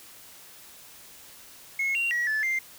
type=tone with pitch steps; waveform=sine; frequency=2174 / 2758 / 1916 / 1738 / 2095 Hz; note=C#7 / F7 / A#6 / A6 / C7; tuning=-34 / -22 / +47 / -22 / +2 cents; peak=-22 dBFS; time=1.79-2.59 s; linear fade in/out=5 ms; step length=160 ms; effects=tanh soft clip ceiling -22 dBFS + white hiss -49 dBFS RMS until 2.78 s